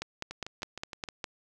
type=two click trains; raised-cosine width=0.2 ms; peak=-22 / -17 dBFS; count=6 / 7; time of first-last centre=0.31-1.088 / 0.02-1.242 s; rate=6.43 / 4.91 Hz; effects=none